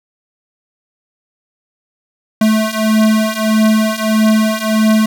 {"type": "beating tone pair", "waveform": "square", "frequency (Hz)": [216.8, 218.4], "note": ["A3", "A3"], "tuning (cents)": [-25, -13], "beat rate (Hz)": 1.6, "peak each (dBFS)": [-15, -13], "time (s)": [2.41, 5.06], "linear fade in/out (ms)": 5, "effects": []}